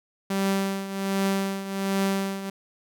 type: tone with tremolo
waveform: sawtooth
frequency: 195 Hz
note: G3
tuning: 9 cents flat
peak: -17 dBFS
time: 0.3-2.5 s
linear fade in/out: 5 ms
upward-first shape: triangle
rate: 1.3 Hz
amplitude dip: 75%
effects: none